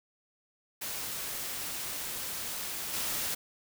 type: noise with level steps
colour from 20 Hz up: white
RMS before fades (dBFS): -37 / -33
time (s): 0.81-3.35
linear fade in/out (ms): 10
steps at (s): 2.93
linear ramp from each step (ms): 10
effects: none